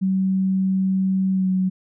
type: tone with pitch glide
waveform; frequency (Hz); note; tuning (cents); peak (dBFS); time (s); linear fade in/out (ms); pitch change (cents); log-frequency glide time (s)
sine; 190 to 186.74; F#3 to F#3; +46 to +16; -17; 0.01-1.7; 20; -30; 1.32-1.49
effects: none